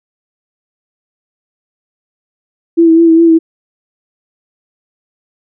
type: tone with vibrato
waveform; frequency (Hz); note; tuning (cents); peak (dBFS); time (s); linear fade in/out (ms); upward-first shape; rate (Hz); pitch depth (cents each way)
sine; 330; E4; +2; -3; 2.77-3.39; 20; sine; 4.9; 31
effects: none